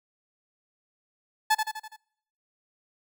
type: tone with echo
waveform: 30% pulse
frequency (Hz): 866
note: A5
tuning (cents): -28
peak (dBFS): -16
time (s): 1.5-1.55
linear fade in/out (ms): 10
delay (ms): 83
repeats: 5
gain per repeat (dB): -5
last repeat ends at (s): 1.965
effects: noise-tail reverb RT60 0.7 s tail -25 dB re dry